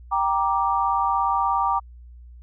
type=chord; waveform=sine; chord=G minor; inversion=none; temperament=just; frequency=784 / 940.8 / 1176 Hz; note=G5 / Bb5 / D6; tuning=0 / +16 / +2 cents; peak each=-24 / -23 / -23 dBFS; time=0.11-1.8 s; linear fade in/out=20 ms; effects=added 60 Hz sine -41 dBFS peak until 2.42 s